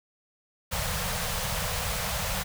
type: band-stop noise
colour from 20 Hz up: pink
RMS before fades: -30 dBFS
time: 0.71-2.44 s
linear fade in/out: 20 ms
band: 200 to 460 Hz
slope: 96 dB/octave
effects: none